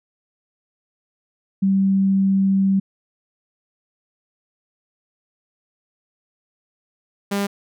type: tone pair in turn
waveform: sine / sawtooth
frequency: 193.9 / 200.5 Hz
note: G3 / G3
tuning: -19 / +39 cents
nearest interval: minor second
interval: 58 cents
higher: second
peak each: -14 / -16 dBFS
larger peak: first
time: 1.62-2.8 / 7.31-7.47 s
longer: first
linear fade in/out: 10 ms
effects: none